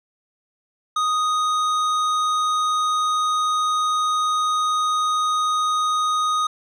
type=tone with hard clipping; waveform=sine; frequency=1244.5 Hz; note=D#6; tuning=in tune; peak=-20 dBFS; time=0.96-6.47 s; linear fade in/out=5 ms; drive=11 dB; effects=none